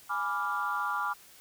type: chord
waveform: sine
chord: G# diminished seventh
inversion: none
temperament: equal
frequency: 830.6 / 987.8 / 1174.7 / 1396.9 Hz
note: G#5 / B5 / D6 / F6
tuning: 0 / 0 / 0 / 0 cents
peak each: -36 / -35 / -32 / -33 dBFS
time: 0.09-1.14 s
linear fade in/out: 20 ms
effects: tanh soft clip ceiling -20 dBFS + white hiss -55 dBFS RMS until 1.4 s